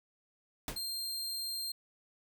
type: noise with exponential decay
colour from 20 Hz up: pink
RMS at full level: -33 dBFS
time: 0.68-0.83 s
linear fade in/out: 1 ms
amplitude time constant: 32 ms
type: tone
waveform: sawtooth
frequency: 4186 Hz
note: C8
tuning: in tune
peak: -33 dBFS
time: 0.76-1.72 s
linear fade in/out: 5 ms
effects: none